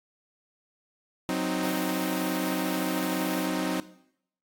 sawtooth chord, C diminished, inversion second, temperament equal, 185 / 261.6 / 311.1 Hz, Gb3 / C4 / Eb4, 0 / 0 / 0 cents, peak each -27 dBFS, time 1.29-3.8 s, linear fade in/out 0 ms
violet noise, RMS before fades -40 dBFS, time 1.61-3.49 s, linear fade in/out 50 ms
effects noise-tail reverb RT60 0.7 s tail -17 dB re dry + AAC 64 kbps

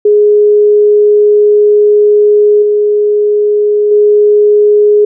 sine tone with level steps, 417.1 Hz, G#4, 7 cents sharp, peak -3 / -6 / -3 dBFS, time 0.05-5.05 s, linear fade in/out 5 ms, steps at 2.62 / 3.91 s, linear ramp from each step 5 ms, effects none

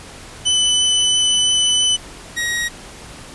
sawtooth tone pair in turn, 3001 / 1893.9 Hz, F#7 / A#6, +24 / +27 cents, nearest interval minor sixth, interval 797 cents, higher first, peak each -10 / -15 dBFS, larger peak first, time 0.45-1.97 / 2.36-2.69 s, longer first, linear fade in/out 20 ms, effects pink hiss -37 dBFS RMS until 3.34 s + resampled to 24000 Hz

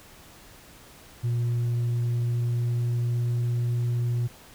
sine tone with pitch glide, 119.3 to 120.13 Hz, A#2 to B2, +41 to -47 cents, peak -20 dBFS, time 1.23-4.28 s, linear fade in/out 20 ms, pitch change +12 cents, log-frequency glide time 1.83-3.63 s, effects tanh soft clip ceiling -22 dBFS + pink hiss -50 dBFS RMS until 4.54 s

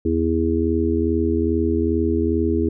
harmonic tone, 82.41 Hz, E2, in tune, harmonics 1 / 3 / 4 / 5, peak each -23 / -23 / -21 / -23 dBFS, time 0.05-2.69 s, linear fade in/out 5 ms, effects none

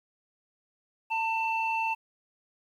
sine tone pair together, 898 / 2672 Hz, A5 / E7, +35 / +23 cents, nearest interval octave + perfect fifth, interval 1888 cents, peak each -27 / -30 dBFS, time 1.1-1.95 s, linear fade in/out 20 ms, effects tanh soft clip ceiling -19 dBFS + 10-bit

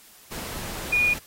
sine tone in noise, 2445 Hz, D#7, 31 cents flat, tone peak -18 dBFS, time 0.92-1.14 s, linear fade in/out 10 ms, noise pink, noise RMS -35 dBFS, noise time 0.31-1.19 s, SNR +14 dB, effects white hiss -51 dBFS RMS until 1.26 s + AAC 48 kbps

